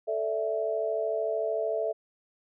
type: chord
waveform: sine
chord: A suspended fourth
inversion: none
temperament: just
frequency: 440 / 586.7 / 660 Hz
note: A4 / D5 / E5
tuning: 0 / -2 / +2 cents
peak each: -31 / -34 / -29 dBFS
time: 0.07-1.93 s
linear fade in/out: 20 ms
effects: none